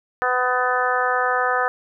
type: harmonic tone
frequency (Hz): 250.9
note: B3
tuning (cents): +28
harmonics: 2 / 3 / 4 / 5 / 6 / 7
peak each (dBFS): -25 / -24 / -27 / -23 / -25 / -26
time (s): 0.22-1.68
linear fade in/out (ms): 0
effects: none